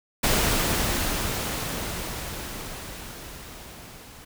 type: noise with level ramp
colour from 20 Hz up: pink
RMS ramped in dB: -21 to -46 dBFS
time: 0.23-4.25 s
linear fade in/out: 10 ms
effects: none